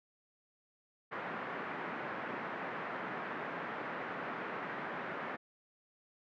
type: band-pass noise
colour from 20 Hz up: white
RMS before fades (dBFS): -41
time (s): 1.11-5.37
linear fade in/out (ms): 20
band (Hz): 150 to 1800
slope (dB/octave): 24
effects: none